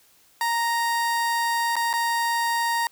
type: tone with dropouts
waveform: 30% pulse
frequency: 932.3 Hz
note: A#5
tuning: in tune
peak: -19 dBFS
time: 0.41-2.87 s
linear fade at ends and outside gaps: 1 ms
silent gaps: 1.756-1.765 / 1.93-1.937 s
effects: white hiss -58 dBFS RMS until 2.91 s